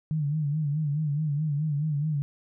sine tone with vibrato, 149.6 Hz, D3, 32 cents sharp, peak -24 dBFS, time 0.11-2.22 s, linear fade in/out 0 ms, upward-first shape sine, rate 4.7 Hz, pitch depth 91 cents each way, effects none

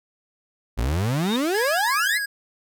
35% pulse exponential sweep, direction up, 51.91 to 2165 Hz, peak -19 dBFS, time 0.77-2.19 s, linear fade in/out 20 ms
sine tone with exponential growth, 3698 Hz, A#7, 15 cents flat, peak -23 dBFS, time 1.1-1.36 s, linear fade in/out 0 ms, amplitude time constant 55 ms
square tone with vibrato, 1661.2 Hz, G#6, in tune, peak -25 dBFS, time 1.54-2.26 s, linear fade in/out 10 ms, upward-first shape triangle, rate 6.8 Hz, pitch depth 31 cents each way
effects none

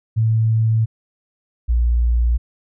sine tone pair in turn, 111.6 / 58.97 Hz, A2 / A#1, +25 / +21 cents, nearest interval major seventh, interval 1104 cents, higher first, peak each -13 dBFS, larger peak neither, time 0.16-0.86 / 1.68-2.38 s, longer neither, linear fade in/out 20 ms, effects none

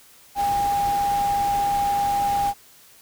sine tone in noise, 807 Hz, G#5, 50 cents flat, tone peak -19 dBFS, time 0.35-2.54 s, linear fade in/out 50 ms, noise pink, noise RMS -34 dBFS, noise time 0.35-2.54 s, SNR +12 dB, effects white hiss -51 dBFS RMS until 3.01 s

